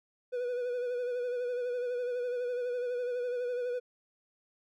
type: tone with vibrato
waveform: triangle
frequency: 491.6 Hz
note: B4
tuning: 8 cents flat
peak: -29 dBFS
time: 0.32-3.8 s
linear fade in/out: 20 ms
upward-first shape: sine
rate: 12 Hz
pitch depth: 38 cents each way
effects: none